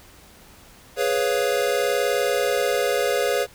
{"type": "chord", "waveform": "square", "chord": "C# dominant seventh", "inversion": "second", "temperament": "equal", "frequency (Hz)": [415.3, 493.9, 554.4, 698.5], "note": ["G#4", "B4", "C#5", "E#5"], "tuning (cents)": [0, 0, 0, 0], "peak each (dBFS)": [-26, -25, -25, -30], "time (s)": [0.96, 3.47], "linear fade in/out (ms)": 50, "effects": ["pink hiss -49 dBFS RMS until 3.54 s"]}